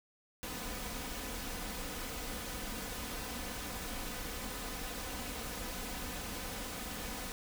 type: noise with comb filter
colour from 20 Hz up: pink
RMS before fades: -41 dBFS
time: 0.43-7.32 s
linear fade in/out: 0 ms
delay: 4 ms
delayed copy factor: +0.55
effects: none